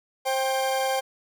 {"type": "tone pair together", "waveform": "40% pulse", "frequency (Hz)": [530, 789.3], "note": ["C5", "G5"], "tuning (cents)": [22, 12], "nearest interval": "perfect fifth", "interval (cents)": 690, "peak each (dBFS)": -25, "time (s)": [0.25, 1.01], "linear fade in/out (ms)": 20, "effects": []}